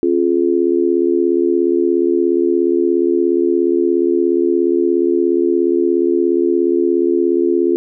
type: tone with amplitude modulation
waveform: sine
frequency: 347.9 Hz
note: F4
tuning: 7 cents flat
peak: -7 dBFS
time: 0.03-7.76 s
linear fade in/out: 0 ms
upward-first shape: sine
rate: 77 Hz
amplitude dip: 100%
effects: none